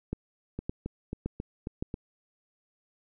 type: two click trains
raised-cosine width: 3 ms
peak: -18 / -21 dBFS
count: 4 / 6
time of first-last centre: 0.13-1.825 / 0.59-1.941 s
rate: 1.77 / 3.7 Hz
effects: none